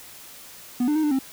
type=tone with pitch steps; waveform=triangle; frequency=246.1 / 298.1 / 311.9 / 298.1 / 265.9 Hz; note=B3 / D4 / D#4 / D4 / C4; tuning=-6 / +26 / +4 / +26 / +28 cents; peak=-17 dBFS; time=0.8-1.19 s; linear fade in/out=5 ms; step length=78 ms; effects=white hiss -44 dBFS RMS until 1.32 s